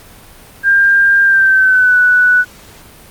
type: tone with pitch glide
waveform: sine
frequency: 1598 to 1482.4 Hz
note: G6 to F#6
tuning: +33 to +3 cents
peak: -6 dBFS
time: 0.63-2.45 s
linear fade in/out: 50 ms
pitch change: -130 cents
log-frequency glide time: 1.23-1.98 s
effects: pink hiss -39 dBFS RMS until 3.1 s + Opus 48 kbps